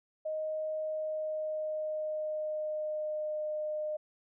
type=tone with pitch glide; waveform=sine; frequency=623 to 610.2 Hz; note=D#5 to D#5; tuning=+2 to -34 cents; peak=-32 dBFS; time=0.25-3.97 s; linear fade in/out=10 ms; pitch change=-36 cents; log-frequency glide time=0.78-3.43 s; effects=none